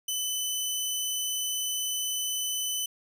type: tone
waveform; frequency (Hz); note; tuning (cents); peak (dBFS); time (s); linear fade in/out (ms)
15% pulse; 3012; F#7; +30; -21; 0.08-2.86; 5
effects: none